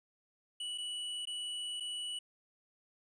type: tone with dropouts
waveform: square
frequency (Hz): 2949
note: F#7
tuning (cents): -6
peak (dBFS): -38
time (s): 0.6-2.19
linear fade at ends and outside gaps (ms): 5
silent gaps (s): 0.778-0.782 / 1.254-1.271 / 1.8-1.805
effects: resampled to 22050 Hz